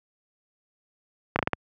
slowing click train, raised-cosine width 0.5 ms, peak -7 dBFS, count 5, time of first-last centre 1.36-1.533 s, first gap 30 ms, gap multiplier 1.25, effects high-pass 80 Hz 12 dB/octave

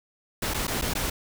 pink noise with dropouts, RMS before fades -28 dBFS, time 0.42-1.1 s, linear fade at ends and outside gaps 5 ms, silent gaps 0.538-0.543 / 0.67-0.678 / 0.814-0.821 / 0.937-0.951 s, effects none

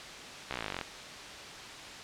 slowing click train, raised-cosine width 0.3 ms, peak -18 dBFS, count 17, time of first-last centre 0.51-0.812 s, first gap 15 ms, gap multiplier 1.03, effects white hiss -44 dBFS RMS until 2.03 s + low-pass 5000 Hz 12 dB/octave

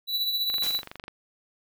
square tone with tremolo, 3950 Hz, B7, in tune, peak -23 dBFS, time 0.07-0.82 s, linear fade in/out 50 ms, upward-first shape triangle, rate 15 Hz, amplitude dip 55%
click train, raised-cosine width 0.3 ms, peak -22 dBFS, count 15, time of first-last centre 0.5-1.081 s, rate 24.1 Hz
white noise with exponential decay, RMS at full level -31 dBFS, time 0.63-0.97 s, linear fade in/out 5 ms, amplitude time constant 73 ms
effects none

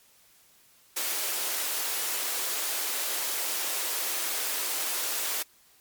white high-pass noise, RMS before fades -30 dBFS, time 0.96-5.43 s, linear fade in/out 10 ms, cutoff 330 Hz, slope 24 dB/octave, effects white hiss -60 dBFS RMS until 5.8 s + MP3 96 kbps

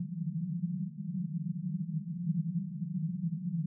white band-pass noise, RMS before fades -35 dBFS, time 0-3.66 s, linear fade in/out 5 ms, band 150 to 190 Hz, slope 96 dB/octave, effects none

